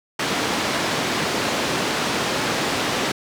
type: band-pass noise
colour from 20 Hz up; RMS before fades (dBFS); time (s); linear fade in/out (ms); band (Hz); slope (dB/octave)
pink; -23; 0.19-3.12; 5; 200 to 5600; 12
effects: none